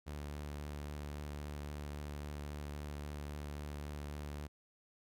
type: tone with vibrato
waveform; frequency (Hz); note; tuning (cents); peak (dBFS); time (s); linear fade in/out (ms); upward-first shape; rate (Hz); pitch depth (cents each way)
sawtooth; 73.42; D2; 0; -38; 0.06-4.48; 20; sine; 3.7; 13
effects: none